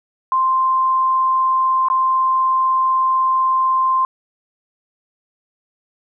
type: tone with dropouts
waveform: sine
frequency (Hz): 1046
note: C6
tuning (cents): -1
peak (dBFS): -13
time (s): 0.32-4.05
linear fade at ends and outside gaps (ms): 1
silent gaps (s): 1.885-1.9
effects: none